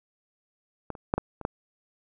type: clicks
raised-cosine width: 1 ms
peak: -18 / -29 / -9 / -12 / -24 / -12 dBFS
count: 6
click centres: 0.903 / 0.952 / 1.139 / 1.18 / 1.413 / 1.451 s
effects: none